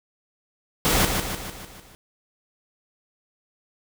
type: noise with echo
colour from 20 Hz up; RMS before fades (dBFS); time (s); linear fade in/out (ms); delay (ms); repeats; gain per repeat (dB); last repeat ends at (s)
pink; -20; 0.85-1.05; 0; 150; 6; -5; 1.95
effects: none